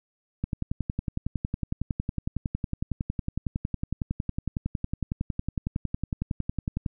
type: click train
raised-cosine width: 5 ms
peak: -15 dBFS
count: 71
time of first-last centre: 0.44-6.862 s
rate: 10.9 Hz
effects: none